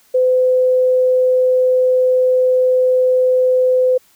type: tone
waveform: sine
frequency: 509 Hz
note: C5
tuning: 48 cents flat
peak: -10 dBFS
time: 0.14-3.98 s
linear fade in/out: 10 ms
effects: white hiss -53 dBFS RMS until 4.15 s